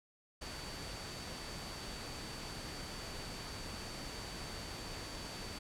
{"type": "tone in noise", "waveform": "sine", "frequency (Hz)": 4564, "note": "C#8", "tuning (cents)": 50, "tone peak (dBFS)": -51, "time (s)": [0.41, 5.59], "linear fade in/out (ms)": 10, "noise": "pink", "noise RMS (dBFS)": -45, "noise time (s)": [0.41, 5.59], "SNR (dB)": -9, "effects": ["low-pass 9000 Hz 12 dB/octave"]}